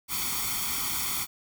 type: noise with comb filter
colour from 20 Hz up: white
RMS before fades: -30 dBFS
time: 0.08-1.27 s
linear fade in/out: 50 ms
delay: 0.89 ms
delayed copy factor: +0.9
effects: none